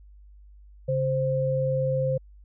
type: tone pair together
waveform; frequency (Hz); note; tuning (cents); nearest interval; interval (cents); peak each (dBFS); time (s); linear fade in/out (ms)
sine; 138.59 / 523.2; C#3 / C5; 0 / 0; octave + major seventh; 2300; -26 / -24; 0.88-2.18; 10
effects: added 50 Hz sine -47 dBFS peak until 2.44 s